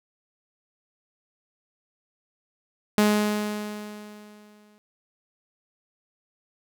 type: tone with exponential decay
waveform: sawtooth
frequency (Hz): 209.8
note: G#3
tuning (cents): +18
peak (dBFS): -12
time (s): 2.98-4.78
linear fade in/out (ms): 0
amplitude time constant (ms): 390
effects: none